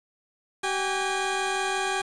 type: tone pair together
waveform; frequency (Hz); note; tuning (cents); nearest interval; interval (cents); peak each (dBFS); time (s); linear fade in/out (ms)
15% pulse; 383.4 / 812.4; G4 / G#5; -38 / -38; octave + minor second; 1300; -22; 0.63-2.02; 10
effects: resampled to 22050 Hz + 7-bit